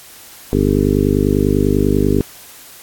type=harmonic tone; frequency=50.1 Hz; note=G1; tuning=38 cents sharp; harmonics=1 / 2 / 3 / 4 / 5 / 6 / 7 / 8 / 9; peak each=-20 / -20 / -21 / -22 / -18 / -19 / -24 / -18 / -24 dBFS; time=0.53-2.21 s; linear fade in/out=0 ms; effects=white hiss -39 dBFS RMS until 2.82 s + AAC 64 kbps